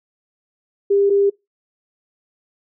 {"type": "tone pair in turn", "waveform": "sine", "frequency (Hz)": [400, 400], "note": ["G4", "G4"], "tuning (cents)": [35, 35], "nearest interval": "unison", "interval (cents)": 0, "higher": "neither", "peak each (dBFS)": -12, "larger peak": "neither", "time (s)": [[0.9, 1.1], [1.1, 1.3]], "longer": "neither", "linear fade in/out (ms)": 10, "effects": ["noise-tail reverb RT60 0.2 s tail -24 dB re dry"]}